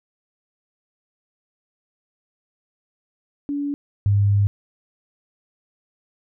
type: tone pair in turn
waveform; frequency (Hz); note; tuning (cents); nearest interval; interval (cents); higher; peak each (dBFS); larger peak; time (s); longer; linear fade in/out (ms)
sine; 286.1 / 101.15; D4 / G#2; -45 / -45; octave + tritone; 1800; first; -22 / -14; second; 3.49-3.74 / 4.06-4.47; second; 0
effects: none